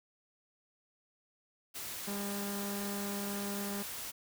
white noise, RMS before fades -42 dBFS, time 1.74-4.12 s, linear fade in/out 20 ms
harmonic tone, 201.5 Hz, G3, 48 cents sharp, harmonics 1 / 2 / 3 / 4 / 5 / 6 / 7 / 8 / 9, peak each -38 / -44 / -48 / -50 / -52 / -54 / -55 / -56 / -57 dBFS, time 2.07-3.83 s, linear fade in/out 10 ms
effects none

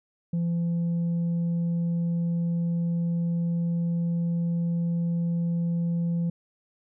sine tone with tanh clipping, 170 Hz, F3, 46 cents flat, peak -24 dBFS, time 0.33-6.3 s, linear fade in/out 5 ms, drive 2 dB, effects none

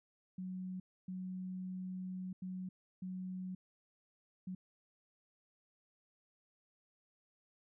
sine tone bursts at uneven times, 185 Hz, F#3, in tune, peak -40 dBFS, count 5, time 0.38-0.8 / 1.08-2.33 / 2.42-2.69 / 3.02-3.55 / 4.47-4.55 s, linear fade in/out 5 ms, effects none

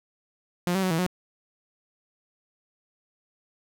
sawtooth tone with pitch steps, 176.7 / 191.5 / 185.6 / 162.8 / 181.7 Hz, F3 / G3 / F#3 / E3 / F#3, +21 / -40 / +6 / -21 / -31 cents, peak -19 dBFS, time 0.67-1.065 s, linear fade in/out 0 ms, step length 79 ms, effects none

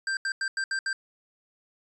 square tone bursts at uneven times, 1574 Hz, G6, 7 cents sharp, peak -27 dBFS, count 6, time 0.07-0.17 / 0.25-0.32 / 0.41-0.48 / 0.57-0.64 / 0.71-0.79 / 0.86-0.93 s, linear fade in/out 2 ms, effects resampled to 22050 Hz

